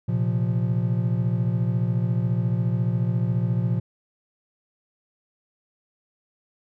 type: chord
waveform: triangle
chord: Bb suspended second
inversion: none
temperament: equal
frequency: 116.54 / 130.81 / 174.61 Hz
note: Bb2 / C3 / F3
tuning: 0 / 0 / 0 cents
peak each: -21 / -25 / -24 dBFS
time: 0.08-3.8 s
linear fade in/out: 10 ms
effects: none